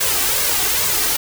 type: noise with flanger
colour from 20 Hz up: white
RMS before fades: -18 dBFS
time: 0-1.17 s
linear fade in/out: 10 ms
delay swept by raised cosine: 1.8 to 2.61 ms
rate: 2.4 Hz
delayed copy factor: +0.6
effects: none